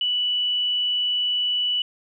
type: tone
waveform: sine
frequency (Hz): 2960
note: F#7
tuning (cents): 0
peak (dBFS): -20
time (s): 0.01-1.82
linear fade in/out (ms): 2
effects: none